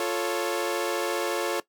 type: chord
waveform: sawtooth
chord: F augmented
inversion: none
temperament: equal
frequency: 349.2 / 440 / 554.4 Hz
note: F4 / A4 / C#5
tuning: 0 / 0 / 0 cents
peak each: -26 dBFS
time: 0-1.6 s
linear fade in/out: 2 ms
effects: noise-tail reverb RT60 0.1 s tail -18 dB re dry